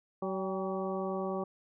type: harmonic tone with a mistuned harmonic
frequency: 189.6 Hz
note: F#3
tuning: 43 cents sharp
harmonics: 1 / 2 / 3 / 4 / 5 / 6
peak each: -37 / -36 / -38 / -41 / -47 / -42 dBFS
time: 0.22-1.44 s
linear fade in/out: 5 ms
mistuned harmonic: 4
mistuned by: +54 cents
effects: none